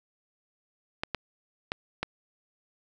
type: clicks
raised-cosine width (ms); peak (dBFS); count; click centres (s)
0.3; -13; 4; 1.035 / 1.147 / 1.719 / 2.03
effects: none